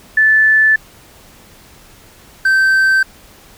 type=tone pair in turn; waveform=sine / triangle; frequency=1749 / 1552.3 Hz; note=A6 / G6; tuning=-11 / -17 cents; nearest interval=major second; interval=206 cents; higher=first; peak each=-7 dBFS; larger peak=neither; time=0.17-0.76 / 2.45-3.03 s; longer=first; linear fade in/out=5 ms; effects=pink hiss -43 dBFS RMS until 3.57 s